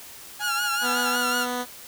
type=tone with tremolo; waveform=30% pulse; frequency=830.6 Hz; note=G#5; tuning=in tune; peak=-28 dBFS; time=0.39-1.17 s; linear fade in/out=20 ms; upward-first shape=sine; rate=12 Hz; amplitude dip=60%
type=tone with vibrato; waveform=sawtooth; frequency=1403 Hz; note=F6; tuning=8 cents sharp; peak=-20 dBFS; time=0.4-1.47 s; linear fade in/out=50 ms; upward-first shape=sine; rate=5.4 Hz; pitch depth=57 cents each way
type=tone; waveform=10% pulse; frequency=246.9 Hz; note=B3; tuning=in tune; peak=-18 dBFS; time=0.81-1.66 s; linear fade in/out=50 ms
effects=white hiss -43 dBFS RMS until 1.87 s